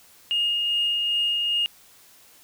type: tone with tremolo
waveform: sine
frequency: 2846 Hz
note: F7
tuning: 32 cents sharp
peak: -19 dBFS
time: 0.31-1.66 s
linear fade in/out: 0 ms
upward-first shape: sine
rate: 2.5 Hz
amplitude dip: 25%
effects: tanh soft clip ceiling -15 dBFS + white hiss -53 dBFS RMS until 2.43 s